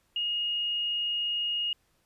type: tone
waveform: sine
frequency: 2863 Hz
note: F7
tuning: 42 cents sharp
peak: -27 dBFS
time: 0.16-1.73 s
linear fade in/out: 2 ms
effects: pink hiss -70 dBFS RMS until 2.05 s + resampled to 32000 Hz